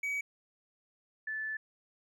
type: tone pair in turn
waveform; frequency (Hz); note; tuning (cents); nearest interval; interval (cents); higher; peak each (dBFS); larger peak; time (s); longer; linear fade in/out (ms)
triangle / sine; 2269 / 1745.9; C#7 / A6; +40 / -14; perfect fourth; 454; first; -30 / -34; first; 0.03-0.21 / 1.27-1.57; second; 5
effects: none